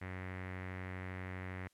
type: tone with low-pass filter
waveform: sawtooth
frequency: 92.5 Hz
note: F#2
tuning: in tune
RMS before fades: -44 dBFS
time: 0.01-1.68 s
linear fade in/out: 10 ms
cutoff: 2000 Hz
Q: 4.4
effects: white hiss -75 dBFS RMS until 1.73 s + low-pass 11000 Hz 12 dB/octave